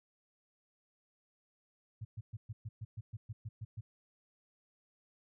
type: tone bursts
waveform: sine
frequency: 110 Hz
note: A2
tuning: in tune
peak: -39 dBFS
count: 12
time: 2.01-3.81 s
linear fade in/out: 10 ms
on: 40 ms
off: 120 ms
effects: none